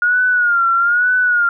sine tone with vibrato, 1428 Hz, F6, 38 cents sharp, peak -11 dBFS, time 0.02-1.49 s, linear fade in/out 2 ms, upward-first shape sine, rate 1.1 Hz, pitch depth 83 cents each way, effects none

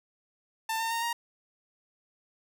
sawtooth tone with pitch steps, 893 / 907.6 / 922.4 / 937.4 Hz, A5 / A#5 / A#5 / A#5, +25 / -47 / -19 / +9 cents, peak -25 dBFS, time 0.69-1.13 s, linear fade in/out 5 ms, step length 110 ms, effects none

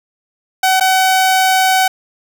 sawtooth tone with dropouts, 755 Hz, F#5, 35 cents sharp, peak -6 dBFS, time 0.63-1.88 s, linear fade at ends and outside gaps 5 ms, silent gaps 0.799-0.808 s, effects none

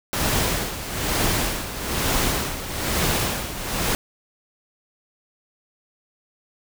pink noise with tremolo, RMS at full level -21 dBFS, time 0.13-3.95 s, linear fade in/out 0 ms, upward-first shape sine, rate 1.1 Hz, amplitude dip 70%, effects none

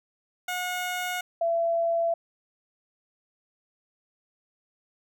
15% pulse / sine tone pair in turn, 724 / 672.2 Hz, F#5 / E5, -38 / +34 cents, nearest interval minor second, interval 128 cents, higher first, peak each -22 dBFS, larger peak neither, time 0.48-1.21 / 1.41-2.14 s, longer neither, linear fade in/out 5 ms, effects none

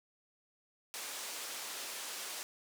white band-pass noise, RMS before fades -43 dBFS, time 0.94-2.43 s, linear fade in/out 0 ms, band 380 to 9200 Hz, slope 12 dB/octave, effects none

